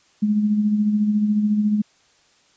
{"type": "tone with tremolo", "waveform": "sine", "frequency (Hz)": 210, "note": "G#3", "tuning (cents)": 19, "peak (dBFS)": -14, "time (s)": [0.22, 1.82], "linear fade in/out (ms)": 10, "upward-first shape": "sine", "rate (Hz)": 14, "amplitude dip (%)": 45, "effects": ["white hiss -58 dBFS RMS until 2.56 s", "resampled to 16000 Hz"]}